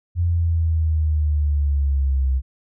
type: exponential sweep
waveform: sine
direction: down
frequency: 87.31 to 64.8 Hz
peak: -16 dBFS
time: 0.15-2.42 s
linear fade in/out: 50 ms
effects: none